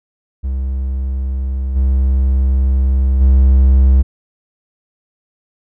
triangle tone with level steps, 65.9 Hz, C2, 13 cents sharp, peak -14 / -8 / -4 dBFS, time 0.43-4.03 s, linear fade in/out 20 ms, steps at 1.75 / 3.2 s, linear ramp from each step 20 ms, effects none

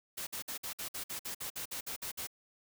white noise bursts, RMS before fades -40 dBFS, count 14, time 0.17-2.272 s, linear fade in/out 10 ms, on 100 ms, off 54 ms, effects none

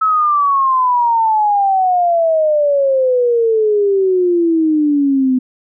sine exponential sweep, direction down, 1302 to 252.7 Hz, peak -10 dBFS, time 0.01-5.39 s, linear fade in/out 10 ms, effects none

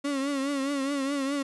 35% pulse tone with vibrato, 277.2 Hz, C#4, in tune, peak -25 dBFS, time 0.04-1.43 s, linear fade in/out 10 ms, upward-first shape triangle, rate 4.8 Hz, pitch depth 83 cents each way, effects resampled to 24000 Hz + 10-bit

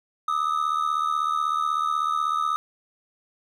triangle ring-modulated tone, 1244 Hz, D#6, 1 cent flat, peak -17 dBFS, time 0.28-2.56 s, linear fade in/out 0 ms, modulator 38.1 Hz, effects none

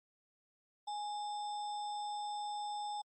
sine tone with sample-and-hold, 830.6 Hz, G#5, in tune, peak -37 dBFS, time 0.87-3.02 s, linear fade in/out 10 ms, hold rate 4410 Hz, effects MP3 32 kbps

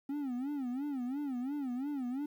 triangle tone with vibrato, 267.6 Hz, C4, 39 cents sharp, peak -32 dBFS, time 0.09-2.26 s, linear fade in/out 5 ms, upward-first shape sine, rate 2.9 Hz, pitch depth 170 cents each way, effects 11-bit

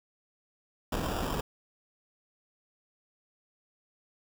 pink noise with sample-and-hold, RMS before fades -32 dBFS, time 0.92-1.41 s, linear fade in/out 5 ms, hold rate 2100 Hz, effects none

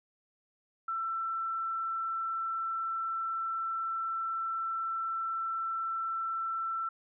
sine tone, 1338 Hz, E6, 25 cents sharp, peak -31 dBFS, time 0.88-6.89 s, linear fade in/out 5 ms, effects none

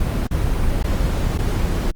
brown noise with dropouts, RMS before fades -19 dBFS, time 0-1.91 s, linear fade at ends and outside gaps 5 ms, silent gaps 0.271-0.31 / 0.829-0.841 / 1.377-1.387 s, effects Opus 24 kbps

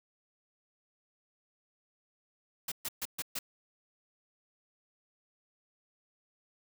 white noise bursts, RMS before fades -36 dBFS, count 5, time 2.68-3.39 s, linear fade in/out 5 ms, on 38 ms, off 130 ms, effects none

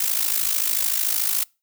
blue noise with amplitude modulation, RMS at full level -19 dBFS, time 0-1.44 s, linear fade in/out 5 ms, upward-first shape sine, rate 53.5 Hz, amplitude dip 75%, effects noise-tail reverb RT60 0.3 s tail -26 dB re dry

